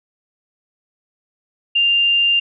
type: tone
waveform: sine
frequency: 2794 Hz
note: F7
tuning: in tune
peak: -12 dBFS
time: 1.75-2.4 s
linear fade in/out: 10 ms
effects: none